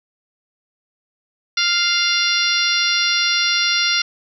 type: harmonic tone with a mistuned harmonic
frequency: 698.5 Hz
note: F5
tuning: in tune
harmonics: 2 / 3 / 4 / 5 / 6 / 7 / 8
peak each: -23 / -23 / -23 / -23 / -23 / -23 / -23 dBFS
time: 1.57-4.02 s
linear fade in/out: 5 ms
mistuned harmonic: 7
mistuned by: -24 cents
effects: none